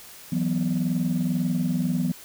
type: chord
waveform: sine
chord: E suspended second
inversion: none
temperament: equal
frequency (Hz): 164.81 / 185 / 246.9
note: E3 / F#3 / B3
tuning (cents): 0 / 0 / 0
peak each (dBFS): -25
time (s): 0.32-2.12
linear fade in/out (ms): 5
effects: tanh soft clip ceiling -16 dBFS + white hiss -45 dBFS RMS until 2.24 s